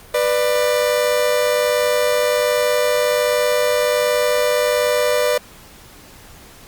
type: tone pair together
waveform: 40% pulse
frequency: 493.9 / 595.2 Hz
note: B4 / D5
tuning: 0 / +23 cents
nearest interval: minor third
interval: 323 cents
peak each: -17 dBFS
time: 0.14-5.38 s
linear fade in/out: 5 ms
effects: pink hiss -43 dBFS RMS until 6.67 s + Opus 48 kbps